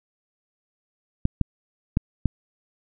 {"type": "clicks", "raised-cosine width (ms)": 5, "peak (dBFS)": -7, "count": 4, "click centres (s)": [1.254, 1.413, 1.971, 2.257], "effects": []}